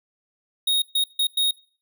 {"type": "tone bursts at uneven times", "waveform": "square", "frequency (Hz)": 3743, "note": "A#7", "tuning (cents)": 6, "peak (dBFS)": -19, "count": 4, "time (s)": [[0.67, 0.82], [0.95, 1.04], [1.19, 1.27], [1.37, 1.51]], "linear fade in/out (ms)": 5, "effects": ["noise-tail reverb RT60 0.5 s tail -24 dB re dry"]}